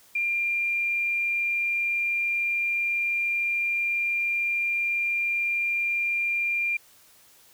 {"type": "tone", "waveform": "sine", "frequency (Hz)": 2391, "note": "D7", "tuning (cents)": 30, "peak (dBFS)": -23, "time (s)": [0.15, 6.77], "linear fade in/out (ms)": 5, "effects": ["white hiss -56 dBFS RMS until 7.53 s"]}